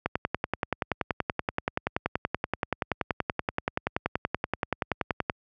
click train, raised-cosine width 0.5 ms, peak -10 dBFS, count 56, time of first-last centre 0.06-5.298 s, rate 10.5 Hz, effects high-pass 60 Hz 12 dB/octave

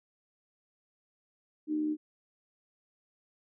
sine tone with amplitude modulation, 305 Hz, D#4, 34 cents flat, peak -26 dBFS, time 1.67-1.97 s, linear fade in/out 50 ms, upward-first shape sine, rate 75.8 Hz, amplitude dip 45%, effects none

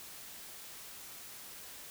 silence, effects white hiss -49 dBFS RMS until 1.9 s

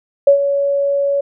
sine tone with ADSR envelope, 562 Hz, C#5, 24 cents sharp, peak -3 dBFS, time 0.27-1.21 s, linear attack 5 ms, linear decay 100 ms, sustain -10 dB, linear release 8 ms, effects none

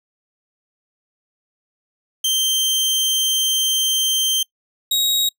sawtooth tone pair in turn, 3140 / 3794 Hz, G7 / A#7, +2 / +30 cents, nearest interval minor third, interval 328 cents, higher second, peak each -13 dBFS, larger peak neither, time 2.24-4.43 / 4.91-5.29 s, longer first, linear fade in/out 5 ms, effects noise-tail reverb RT60 0.1 s tail -24 dB re dry

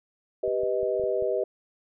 sine chord, G augmented, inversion none, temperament equal with one note detuned, 392 / 493.9 / 626.6 Hz, G4 / B4 / D#5, 0 / 0 / +12 cents, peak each -28 dBFS, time 0.43-1.44 s, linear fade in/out 5 ms
clicks, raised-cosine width 5 ms, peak -34 dBFS, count 6, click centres 0.479 / 0.634 / 0.831 / 0.997 / 1.038 / 1.224 s
effects none

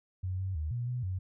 sine tone with pitch steps, 92.5 / 94.8 / 77.2 / 120.4 / 124 / 93 Hz, F#2 / F#2 / D#2 / B2 / B2 / F#2, 0 / +43 / -13 / -44 / +7 / +9 cents, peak -31 dBFS, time 0.23-1.19 s, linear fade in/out 10 ms, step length 160 ms, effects none

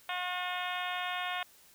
harmonic tone, 360.5 Hz, F#4, 45 cents flat, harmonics 2 / 3 / 4 / 5 / 6 / 7 / 8 / 9 / 10, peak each -38 / -40 / -41 / -42 / -43 / -43 / -44 / -45 / -45 dBFS, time 0.09-1.43 s, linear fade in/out 2 ms, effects white hiss -60 dBFS RMS until 1.74 s

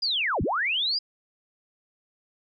sine linear two-way sweep, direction down then up, 4992 to 41.2 to 4992 Hz, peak -23 dBFS, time 0.02-0.99 s, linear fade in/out 10 ms, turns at 0.42 s, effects none

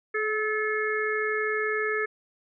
harmonic tone with a mistuned harmonic, 432.3 Hz, A4, 31 cents flat, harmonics 1 / 3 / 4 / 5, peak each -28 / -33 / -29 / -33 dBFS, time 0.14-2.06 s, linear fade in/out 10 ms, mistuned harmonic 1, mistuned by -16 cents, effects none

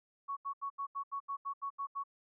sine tone bursts, 1113 Hz, C#6, 7 cents sharp, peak -35 dBFS, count 11, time 0.28-2.038 s, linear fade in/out 20 ms, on 88 ms, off 79 ms, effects none

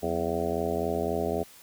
harmonic tone with a mistuned harmonic, 83.8 Hz, E2, 29 cents sharp, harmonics 1 / 2 / 3 / 4 / 5 / 6 / 7 / 8 / 9, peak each -37 / -36 / -36 / -36 / -31 / -37 / -35 / -33 / -37 dBFS, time 0.02-1.44 s, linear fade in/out 20 ms, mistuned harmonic 2, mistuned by +130 cents, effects white hiss -52 dBFS RMS until 1.62 s

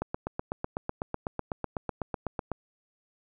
click train, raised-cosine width 1 ms, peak -16 dBFS, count 21, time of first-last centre 0.02-2.517 s, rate 8.01 Hz, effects none

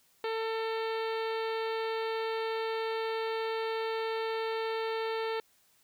harmonic tone with a mistuned harmonic, 447.2 Hz, A4, 28 cents sharp, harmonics 1 / 2 / 3 / 4 / 5 / 6 / 7 / 8 / 9 / 10, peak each -32 / -38 / -42 / -44 / -46 / -48 / -49 / -50 / -51 / -52 dBFS, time 0.24-5.4 s, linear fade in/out 2 ms, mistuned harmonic 8, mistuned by +24 cents, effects white hiss -67 dBFS RMS until 5.83 s

